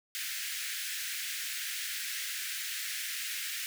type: high-pass noise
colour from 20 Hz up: pink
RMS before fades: -37 dBFS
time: 0.15-3.66 s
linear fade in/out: 0 ms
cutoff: 1600 Hz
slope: 48 dB/octave
effects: none